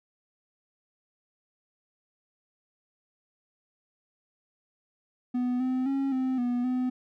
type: tone with pitch steps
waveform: triangle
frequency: 248 / 256.7 / 272.9 / 259.5 / 244 / 252.9 Hz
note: B3 / C4 / C#4 / C4 / B3 / B3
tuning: +7 / -33 / -27 / -14 / -21 / +41 cents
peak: -23 dBFS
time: 5.34-6.9 s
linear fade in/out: 10 ms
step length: 260 ms
effects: none